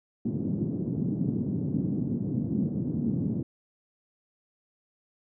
white band-pass noise, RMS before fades -29 dBFS, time 0.25-3.43 s, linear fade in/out 5 ms, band 120 to 260 Hz, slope 24 dB/octave, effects none

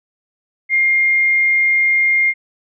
sine tone, 2120 Hz, C7, 22 cents sharp, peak -11 dBFS, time 0.69-2.34 s, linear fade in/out 50 ms, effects none

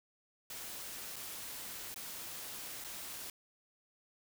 white noise with dropouts, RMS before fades -45 dBFS, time 0.5-3.3 s, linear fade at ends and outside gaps 2 ms, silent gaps 1.159-1.163 / 1.943-1.96 / 2.841-2.846 s, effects none

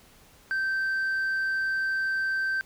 sine tone, 1557 Hz, G6, 12 cents flat, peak -22 dBFS, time 0.51-2.61 s, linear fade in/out 0 ms, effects tanh soft clip ceiling -24 dBFS + pink hiss -56 dBFS RMS until 2.65 s

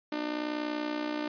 sawtooth tone with amplitude modulation, 300.5 Hz, D4, 40 cents sharp, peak -24 dBFS, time 0.12-1.28 s, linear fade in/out 5 ms, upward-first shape sine, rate 60.8 Hz, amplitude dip 70%, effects resampled to 11025 Hz

